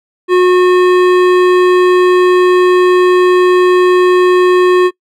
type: tone with hard clipping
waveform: sine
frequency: 363 Hz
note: F#4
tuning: 33 cents flat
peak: -7 dBFS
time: 0.28-4.91 s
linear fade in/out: 50 ms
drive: 14 dB
effects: noise-tail reverb RT60 0.1 s tail -23 dB re dry